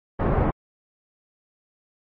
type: low-pass noise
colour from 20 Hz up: pink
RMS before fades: -21 dBFS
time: 0.19-0.51 s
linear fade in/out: 10 ms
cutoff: 1100 Hz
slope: 12 dB/octave
effects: low-pass 2000 Hz 12 dB/octave + MP3 32 kbps